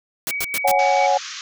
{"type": "noise bursts", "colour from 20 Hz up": "white", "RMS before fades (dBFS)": -24, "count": 4, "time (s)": [0.27, 0.714], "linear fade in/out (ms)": 0, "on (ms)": 39, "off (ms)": 96}
{"type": "tone with tremolo", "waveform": "sine", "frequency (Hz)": 2265, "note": "C#7", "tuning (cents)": 37, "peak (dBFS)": -22, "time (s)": [0.3, 1.07], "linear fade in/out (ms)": 10, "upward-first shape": "triangle", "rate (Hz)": 4.3, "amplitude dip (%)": 50}
{"type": "chord", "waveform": "sine", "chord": "C# suspended fourth", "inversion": "none", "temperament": "equal", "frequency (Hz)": [554.4, 740, 830.6], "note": ["C#5", "F#5", "G#5"], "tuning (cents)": [0, 0, 0], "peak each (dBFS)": [-20, -18, -19], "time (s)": [0.64, 1.18], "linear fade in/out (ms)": 10}
{"type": "band-pass noise", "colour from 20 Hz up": "white", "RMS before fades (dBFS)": -33, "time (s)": [0.79, 1.41], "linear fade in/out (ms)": 0, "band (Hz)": [1100, 6700], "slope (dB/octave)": 96}
{"effects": []}